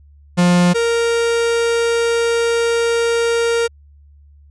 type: tone pair in turn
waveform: 45% pulse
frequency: 176.7 / 465.4 Hz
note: F3 / A#4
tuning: +21 / -3 cents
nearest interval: octave + perfect fourth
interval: 1676 cents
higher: second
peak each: -10 / -14 dBFS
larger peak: first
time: 0.37-0.74 / 0.74-3.68 s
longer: second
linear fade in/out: 20 ms
effects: added 72 Hz sine -43 dBFS peak until 4.5 s + resampled to 22050 Hz